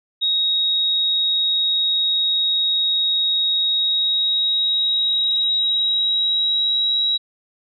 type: tone with pitch glide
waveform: sine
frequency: 3775 to 3861 Hz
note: A#7 to B7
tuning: +21 to -40 cents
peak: -16 dBFS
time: 0.21-7.18 s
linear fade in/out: 20 ms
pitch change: +39 cents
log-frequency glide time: 3.53-6.99 s
effects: none